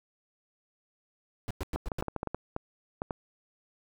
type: noise bursts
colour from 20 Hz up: brown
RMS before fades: -33 dBFS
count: 5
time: 1.48-2.01 s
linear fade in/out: 0 ms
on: 26 ms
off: 100 ms
type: clicks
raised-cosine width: 1 ms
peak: -18 dBFS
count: 11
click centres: 1.76 / 1.918 / 2.025 / 2.083 / 2.163 / 2.231 / 2.273 / 2.346 / 2.564 / 3.019 / 3.108 s
effects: none